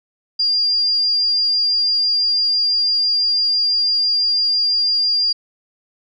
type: tone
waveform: sine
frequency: 4802 Hz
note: D8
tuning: 38 cents sharp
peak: -14 dBFS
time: 0.39-5.33 s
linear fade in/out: 10 ms
effects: none